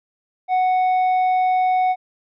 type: tone with tanh clipping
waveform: sine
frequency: 740 Hz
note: F#5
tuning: in tune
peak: -16 dBFS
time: 0.48-1.96 s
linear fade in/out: 50 ms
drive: 5 dB
effects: none